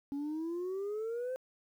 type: exponential sweep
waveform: sine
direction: up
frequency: 277.2 to 523.3 Hz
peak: -32 dBFS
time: 0.12-1.36 s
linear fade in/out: 0 ms
effects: tanh soft clip ceiling -33 dBFS + 11-bit